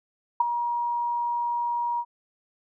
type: tone with ADSR envelope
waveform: sine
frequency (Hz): 952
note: A#5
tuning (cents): +36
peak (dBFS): -14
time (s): 0.4-2.05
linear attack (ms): 6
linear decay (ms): 15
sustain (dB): -10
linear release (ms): 57
effects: none